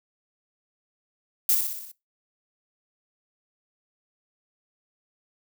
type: noise with echo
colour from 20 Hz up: violet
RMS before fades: -20 dBFS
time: 1.49-1.55 s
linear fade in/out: 2 ms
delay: 61 ms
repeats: 6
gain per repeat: -4 dB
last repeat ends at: 1.916 s
effects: noise-tail reverb RT60 0.2 s tail -20 dB re dry